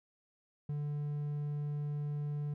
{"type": "tone", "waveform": "triangle", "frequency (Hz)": 146.83, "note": "D3", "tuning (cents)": 0, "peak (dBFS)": -32, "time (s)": [0.69, 2.54], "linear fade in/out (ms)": 5, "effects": []}